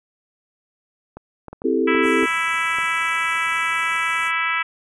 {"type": "clicks", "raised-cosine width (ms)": 1, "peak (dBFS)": -21, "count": 8, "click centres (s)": [1.17, 1.483, 1.53, 1.619, 1.949, 2.054, 2.23, 2.786]}
{"type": "chord", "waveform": "sine", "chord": "A minor seventh", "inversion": "first", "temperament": "equal with one note detuned", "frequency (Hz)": [261.6, 329.6, 394.7, 440], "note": ["C4", "E4", "G4", "A4"], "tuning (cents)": [0, 0, 12, 0], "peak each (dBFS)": -22, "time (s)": [1.64, 2.26], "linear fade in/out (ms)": 10}
{"type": "harmonic tone", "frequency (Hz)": 329.6, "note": "E4", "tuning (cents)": 0, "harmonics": [3, 4, 5, 6, 7, 8, 9, 10], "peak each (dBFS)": [-30, -24, -28, -25, -25, -29, -36, -38], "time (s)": [1.87, 4.63], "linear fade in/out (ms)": 10}
{"type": "band-stop noise", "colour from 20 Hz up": "white", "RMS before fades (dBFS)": -37, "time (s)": [2.02, 4.32], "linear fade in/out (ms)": 50, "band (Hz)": [880, 5700], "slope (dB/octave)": 96}
{"effects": ["resampled to 24000 Hz"]}